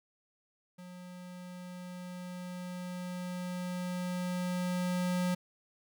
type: tone with level ramp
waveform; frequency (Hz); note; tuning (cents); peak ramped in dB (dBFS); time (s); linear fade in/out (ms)
square; 180; F#3; -47; -47 to -29; 0.78-5.35; 10
effects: none